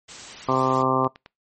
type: noise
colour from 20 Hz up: white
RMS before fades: -39 dBFS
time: 0.08-0.83 s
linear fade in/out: 10 ms
type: harmonic tone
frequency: 130.81 Hz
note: C3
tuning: in tune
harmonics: 1 / 2 / 3 / 4 / 5 / 6 / 7 / 8 / 9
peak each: -29 / -26 / -27 / -28 / -29 / -29 / -28 / -25 / -25 dBFS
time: 0.48-1.08 s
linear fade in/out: 10 ms
type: clicks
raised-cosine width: 0.3 ms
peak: -26 dBFS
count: 3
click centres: 1.046 / 1.159 / 1.261 s
effects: noise-tail reverb RT60 0.2 s tail -23 dB re dry + MP3 32 kbps